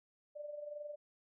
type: tone with amplitude modulation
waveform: sine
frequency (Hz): 591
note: D5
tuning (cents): +11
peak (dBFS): -40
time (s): 0.35-0.96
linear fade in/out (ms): 20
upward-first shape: sine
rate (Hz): 22.1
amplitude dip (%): 60
effects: none